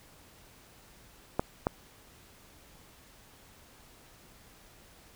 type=clicks; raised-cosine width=1 ms; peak=-12 dBFS; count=2; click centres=1.395 / 1.669 s; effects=pink hiss -57 dBFS RMS until 5.15 s